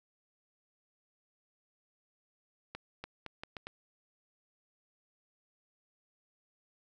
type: accelerating click train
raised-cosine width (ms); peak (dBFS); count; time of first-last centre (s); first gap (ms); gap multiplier
0.3; -25; 6; 2.75-3.67; 290; 0.77
effects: none